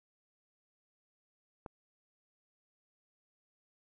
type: click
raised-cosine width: 1 ms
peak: -29 dBFS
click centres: 1.662 s
effects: none